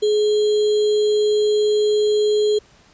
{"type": "tone with sample-and-hold", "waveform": "sine", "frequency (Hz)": 421.5, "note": "G#4", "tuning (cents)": 26, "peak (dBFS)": -14, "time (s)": [0.02, 2.59], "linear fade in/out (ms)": 10, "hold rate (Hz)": 3675, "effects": ["pink hiss -52 dBFS RMS until 2.93 s", "resampled to 16000 Hz"]}